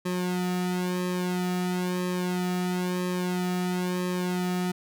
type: tone with flanger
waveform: sawtooth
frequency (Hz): 180.6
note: F#3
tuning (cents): -42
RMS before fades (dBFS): -28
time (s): 0.05-4.72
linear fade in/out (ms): 10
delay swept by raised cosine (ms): 1.4 to 1.95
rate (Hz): 1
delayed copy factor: -1
effects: none